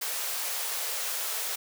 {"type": "high-pass noise", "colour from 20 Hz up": "white", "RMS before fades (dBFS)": -32, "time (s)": [0.01, 1.56], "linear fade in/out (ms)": 10, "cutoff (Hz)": 420, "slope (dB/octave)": 48, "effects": []}